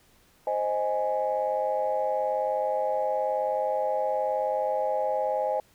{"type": "chord", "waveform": "sine", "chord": "Ab major", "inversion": "first", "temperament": "equal", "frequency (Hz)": [523.3, 622.3, 830.6], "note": ["C5", "Eb5", "Ab5"], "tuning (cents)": [0, 0, 0], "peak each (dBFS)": -28, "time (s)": [0.47, 5.6], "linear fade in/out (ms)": 2, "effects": ["tanh soft clip ceiling -16 dBFS", "pink hiss -61 dBFS RMS until 5.74 s"]}